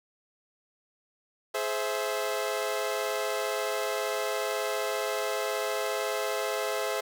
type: chord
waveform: sawtooth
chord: Ab augmented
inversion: none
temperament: equal with one note detuned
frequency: 421.3 / 523.3 / 659.3 Hz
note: Ab4 / C5 / E5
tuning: +25 / 0 / 0 cents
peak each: -29 dBFS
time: 1.54-7.01 s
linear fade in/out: 10 ms
effects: none